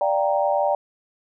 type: chord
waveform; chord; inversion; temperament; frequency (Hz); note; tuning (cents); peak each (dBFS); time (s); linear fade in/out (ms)
sine; G minor seventh; second; equal; 587.3 / 698.5 / 784 / 932.3; D5 / F5 / G5 / Bb5; 0 / 0 / 0 / 0; -21 / -27 / -23 / -26; 0.01-0.75; 2
effects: none